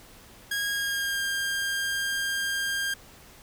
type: tone with pitch glide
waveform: sawtooth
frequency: 1637 to 1603.3 Hz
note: G#6 to G6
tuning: -25 to +39 cents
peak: -23 dBFS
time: 0.51-2.94 s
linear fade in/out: 5 ms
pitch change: -36 cents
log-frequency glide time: 0.7-1.22 s
effects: pink hiss -51 dBFS RMS until 3.42 s